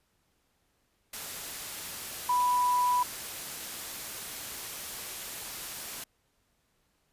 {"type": "tone in noise", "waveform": "sine", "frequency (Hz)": 987.8, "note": "B5", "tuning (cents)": 0, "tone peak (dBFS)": -23, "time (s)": [2.29, 3.03], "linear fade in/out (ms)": 5, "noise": "white", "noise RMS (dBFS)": -39, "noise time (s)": [1.13, 6.04], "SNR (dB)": 13, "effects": ["pink hiss -73 dBFS RMS until 7.12 s", "resampled to 32000 Hz"]}